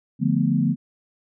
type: chord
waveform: sine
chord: B half-diminished seventh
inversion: first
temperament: equal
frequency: 146.83 / 174.61 / 220 / 246.9 Hz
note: D3 / F3 / A3 / B3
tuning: 0 / 0 / 0 / 0 cents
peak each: -23 dBFS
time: 0.19-0.76 s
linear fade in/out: 50 ms
effects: none